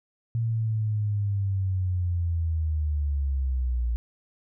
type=linear sweep; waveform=sine; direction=down; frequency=116 to 57.8 Hz; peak=-23 dBFS; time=0.35-3.96 s; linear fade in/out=0 ms; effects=none